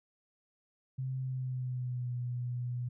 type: tone with pitch glide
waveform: sine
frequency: 130.81 to 122.76 Hz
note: C3 to B2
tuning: 0 to -10 cents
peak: -33 dBFS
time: 0.98-2.89 s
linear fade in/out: 10 ms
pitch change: -110 cents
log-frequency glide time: 1.19-2.13 s
effects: none